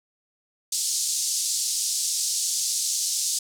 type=band-pass noise; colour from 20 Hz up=white; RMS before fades=-26 dBFS; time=0.72-3.39 s; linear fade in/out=5 ms; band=4600 to 8700 Hz; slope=24 dB/octave; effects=none